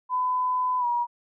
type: tone with pitch glide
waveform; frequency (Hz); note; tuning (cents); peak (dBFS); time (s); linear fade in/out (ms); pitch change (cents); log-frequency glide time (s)
sine; 1006 to 957.8; B5 to A#5; +32 to +47; -22; 0.09-1.07; 50; -85; 0.79-0.86
effects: none